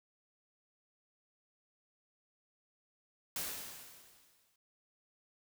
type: noise with exponential decay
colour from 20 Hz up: white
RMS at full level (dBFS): -37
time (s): 3.36-4.56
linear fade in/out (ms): 2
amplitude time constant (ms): 260
effects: none